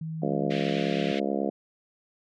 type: tone with pitch glide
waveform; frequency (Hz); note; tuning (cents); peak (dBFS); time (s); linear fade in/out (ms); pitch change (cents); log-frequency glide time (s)
sine; 160 to 169.51; D#3 to E3; +49 to +49; -31; 0.01-1.12; 5; +100; 0.51-0.91
type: harmonic tone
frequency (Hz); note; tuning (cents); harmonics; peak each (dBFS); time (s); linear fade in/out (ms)
69.3; C#2; 0; 3 / 4 / 5 / 6 / 7 / 8 / 9 / 10; -31 / -32 / -33 / -34 / -34 / -35 / -36 / -36; 0.22-1.5; 5
type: band-pass noise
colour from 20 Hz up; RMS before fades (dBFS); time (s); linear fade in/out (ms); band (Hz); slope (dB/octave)
white; -38; 0.5-1.2; 10; 1800 to 3300; 24
effects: none